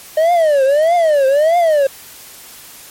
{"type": "tone with vibrato", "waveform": "triangle", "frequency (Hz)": 610, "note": "D#5", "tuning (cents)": -34, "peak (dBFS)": -7, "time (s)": [0.17, 1.87], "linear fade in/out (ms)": 5, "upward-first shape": "triangle", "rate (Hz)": 1.6, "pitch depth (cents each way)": 270, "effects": ["white hiss -37 dBFS RMS until 2.9 s", "MP3 64 kbps"]}